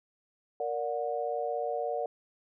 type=chord; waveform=sine; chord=Bb augmented; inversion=none; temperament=just; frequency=466.2 / 582.7 / 728.4 Hz; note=Bb4 / D5 / F#5; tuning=0 / -14 / -27 cents; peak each=-34 dBFS; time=0.6-2.06 s; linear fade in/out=2 ms; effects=none